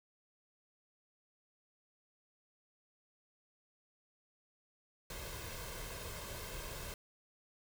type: noise with comb filter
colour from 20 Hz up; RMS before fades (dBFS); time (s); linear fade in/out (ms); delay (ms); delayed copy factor
pink; -45; 5.1-6.94; 2; 1.9; +0.6
effects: none